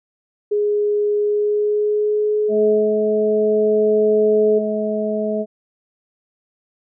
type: tone with pitch glide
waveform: sine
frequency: 415.3 to 427.2 Hz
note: G#4 to G#4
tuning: 0 to +49 cents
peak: -15 dBFS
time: 0.51-4.59 s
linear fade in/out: 10 ms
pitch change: +49 cents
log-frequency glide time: 1.19-3.02 s
type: harmonic tone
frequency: 213.5 Hz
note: G#3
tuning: 48 cents sharp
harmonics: 1 / 2 / 3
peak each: -23 / -23 / -22 dBFS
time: 2.48-5.46 s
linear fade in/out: 50 ms
effects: none